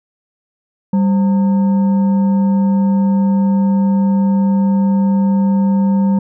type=tone with frequency modulation; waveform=sine; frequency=195.4 Hz; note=G3; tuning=5 cents flat; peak=-10 dBFS; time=0.93-6.19 s; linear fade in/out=5 ms; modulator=717 Hz; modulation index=0.29; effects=none